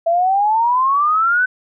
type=exponential sweep; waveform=sine; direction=up; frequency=660 to 1528 Hz; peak=-12 dBFS; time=0.06-1.46 s; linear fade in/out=10 ms; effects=none